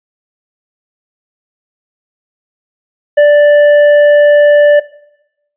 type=tone with hard clipping; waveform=sine; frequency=587 Hz; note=D5; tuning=1 cent flat; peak=-4 dBFS; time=3.17-4.8 s; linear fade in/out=10 ms; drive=6 dB; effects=noise-tail reverb RT60 0.8 s tail -18 dB re dry + resampled to 8000 Hz